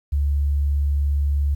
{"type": "tone", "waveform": "sine", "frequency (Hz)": 71.4, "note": "D2", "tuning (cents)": -48, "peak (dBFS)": -17, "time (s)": [0.12, 1.55], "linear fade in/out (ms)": 10, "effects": ["9-bit"]}